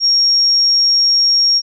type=tone; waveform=sine; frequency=5570 Hz; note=F8; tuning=5 cents flat; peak=-9 dBFS; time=0-1.62 s; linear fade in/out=50 ms; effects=none